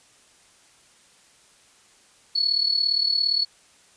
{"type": "tone with amplitude modulation", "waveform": "sine", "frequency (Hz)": 4400, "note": "C#8", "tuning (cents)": -14, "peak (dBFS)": -16, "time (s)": [2.35, 3.45], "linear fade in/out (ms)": 10, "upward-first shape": "sine", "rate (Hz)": 37.4, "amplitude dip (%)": 75, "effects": ["white hiss -56 dBFS RMS until 3.96 s", "resampled to 22050 Hz"]}